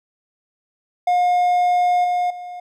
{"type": "tone with level steps", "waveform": "triangle", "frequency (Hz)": 715, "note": "F5", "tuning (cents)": 41, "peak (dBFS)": [-12, -15, -28], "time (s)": [1.07, 2.6], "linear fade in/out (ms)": 5, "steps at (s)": [2.04, 2.3], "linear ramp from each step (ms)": 5, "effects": []}